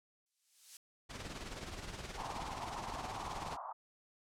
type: noise with exponential growth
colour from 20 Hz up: violet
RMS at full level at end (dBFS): -40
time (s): 0.26-0.77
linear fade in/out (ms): 2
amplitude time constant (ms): 110
type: noise with tremolo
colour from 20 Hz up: pink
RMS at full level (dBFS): -43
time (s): 1.09-3.57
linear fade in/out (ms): 20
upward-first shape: sine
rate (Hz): 19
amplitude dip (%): 55
type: band-pass noise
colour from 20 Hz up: white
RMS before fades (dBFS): -45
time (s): 2.17-3.73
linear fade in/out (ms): 10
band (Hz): 700 to 1100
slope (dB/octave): 48
effects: low-pass 7000 Hz 12 dB/octave